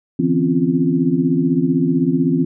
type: tone cluster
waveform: sine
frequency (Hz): 149.1 / 167 / 255 / 270.8 / 345.4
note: D3 / E3 / C4 / C#4 / F4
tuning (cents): +27 / +23 / -44 / -40 / -19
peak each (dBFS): -27 / -19 / -18 / -18 / -23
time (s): 0.19-2.45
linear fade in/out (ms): 5
effects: none